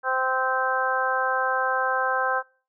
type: harmonic tone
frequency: 260 Hz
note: C4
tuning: 11 cents flat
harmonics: 2 / 3 / 4 / 5 / 6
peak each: -29 / -28 / -28 / -29 / -26 dBFS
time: 0.03-2.43 s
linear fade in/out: 50 ms
effects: noise-tail reverb RT60 0.4 s tail -24 dB re dry